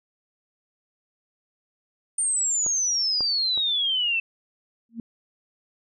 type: exponential sweep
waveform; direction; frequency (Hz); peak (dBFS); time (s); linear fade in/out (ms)
sine; down; 9000 to 2637; -21; 2.18-4.2; 5
type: clicks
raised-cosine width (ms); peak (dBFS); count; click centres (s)
1; -21 / -21 / -26; 3; 2.664 / 3.207 / 3.576
type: tone with exponential growth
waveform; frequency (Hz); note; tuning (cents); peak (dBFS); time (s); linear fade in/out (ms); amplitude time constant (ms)
sine; 229.9; A#3; -24; -26; 4.89-5; 2; 22
effects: none